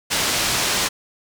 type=low-pass noise; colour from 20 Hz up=white; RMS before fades=-21 dBFS; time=0.1-0.89 s; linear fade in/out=20 ms; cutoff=6600 Hz; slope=12 dB/octave; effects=none